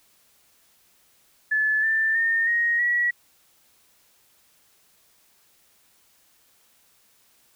sine tone with pitch steps, 1729 / 1776.6 / 1825.5 / 1875.7 / 1927.3 Hz, A6 / A6 / A#6 / A#6 / B6, -31 / +16 / -37 / +10 / -43 cents, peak -19 dBFS, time 1.51-3.11 s, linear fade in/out 10 ms, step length 320 ms, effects white hiss -61 dBFS RMS until 7.55 s

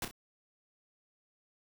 pink noise with echo, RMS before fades -36 dBFS, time 0.02-0.05 s, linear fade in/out 2 ms, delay 31 ms, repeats 2, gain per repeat -8 dB, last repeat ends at 0.112 s, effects none

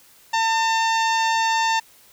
harmonic tone, 901 Hz, A5, 41 cents sharp, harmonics 1 / 2 / 3 / 4 / 5 / 6 / 7 / 8, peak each -19 / -25 / -29 / -31 / -33 / -35 / -36 / -37 dBFS, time 0.33-1.8 s, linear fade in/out 10 ms, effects white hiss -52 dBFS RMS until 2.12 s

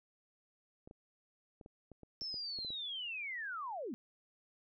clicks, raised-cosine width 2 ms, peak -39 dBFS, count 11, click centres 0.875 / 0.911 / 1.612 / 1.661 / 1.917 / 2.033 / 2.218 / 2.342 / 2.588 / 2.648 / 2.704 s
sine linear sweep, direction down, 5400 to 200.8 Hz, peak -39 dBFS, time 2.21-3.94 s, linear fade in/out 0 ms
effects none

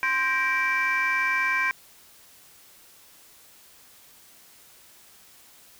sine tone cluster, 1044 / 1581 / 1887 / 2333 Hz, C6 / G6 / A#6 / D7, -4 / +14 / +21 / -12 cents, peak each -27 / -25 / -30 / -24 dBFS, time 0.03-1.71 s, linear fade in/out 0 ms, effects tanh soft clip ceiling -16 dBFS + white hiss -53 dBFS RMS until 5.79 s

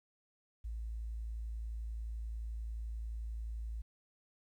sine tone, 55.7 Hz, A1, 22 cents sharp, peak -38 dBFS, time 0.64-3.82 s, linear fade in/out 10 ms, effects 12-bit

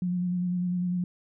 sine tone with vibrato, 178.8 Hz, F3, 41 cents sharp, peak -25 dBFS, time 0.02-1.04 s, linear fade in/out 2 ms, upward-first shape square, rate 10 Hz, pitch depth 19 cents each way, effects none

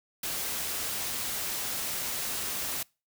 white noise, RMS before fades -33 dBFS, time 0.23-2.83 s, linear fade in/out 5 ms, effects noise-tail reverb RT60 0.3 s tail -25 dB re dry

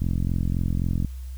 click train, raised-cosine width 5 ms, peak -13 dBFS, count 46, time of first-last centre 0.02-1.047 s, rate 43.8 Hz, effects added 64 Hz sine -32 dBFS peak until 1.37 s + white hiss -55 dBFS RMS until 1.37 s

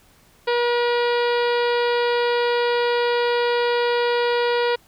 harmonic tone, 480 Hz, B4, 49 cents flat, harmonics 1 / 2 / 3 / 4 / 5 / 6 / 7 / 8 / 9 / 10, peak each -19 / -25 / -29 / -31 / -33 / -35 / -36 / -37 / -38 / -39 dBFS, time 0.47-4.76 s, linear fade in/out 10 ms, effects pink hiss -55 dBFS RMS until 4.87 s

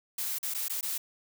blue noise with dropouts, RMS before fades -33 dBFS, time 0.18-0.98 s, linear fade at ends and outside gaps 5 ms, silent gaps 0.386-0.429 / 0.539-0.546 / 0.683-0.697 / 0.81-0.828 s, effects none

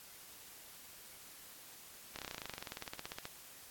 slowing click train, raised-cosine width 0.2 ms, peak -25 dBFS, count 25, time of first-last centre 2.16-3.254 s, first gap 28 ms, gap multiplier 1.04, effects white hiss -55 dBFS RMS until 3.7 s + AAC 64 kbps

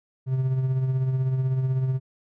triangle tone with tremolo, 130.81 Hz, C3, in tune, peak -17 dBFS, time 0.26-2 s, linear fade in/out 50 ms, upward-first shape triangle, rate 16 Hz, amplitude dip 50%, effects none

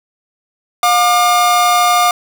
45% pulse tone pair together, 713.5 / 1200 Hz, F5 / D6, +37 / +37 cents, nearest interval major sixth, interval 900 cents, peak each -12 dBFS, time 0.83-2.11 s, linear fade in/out 2 ms, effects none

